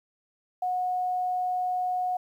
sine tone, 730 Hz, F#5, 24 cents flat, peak -25 dBFS, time 0.62-2.17 s, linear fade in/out 5 ms, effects 10-bit

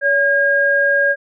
sine tone pair together, 565.6 / 1625 Hz, C#5 / G#6, +35 / -38 cents, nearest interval octave + tritone, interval 1827 cents, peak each -17 / -13 dBFS, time 0.01-1.16 s, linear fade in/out 50 ms, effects none

